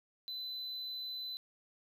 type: tone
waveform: triangle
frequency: 4017 Hz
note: B7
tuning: 29 cents sharp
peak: -38 dBFS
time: 0.28-1.37 s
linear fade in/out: 0 ms
effects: none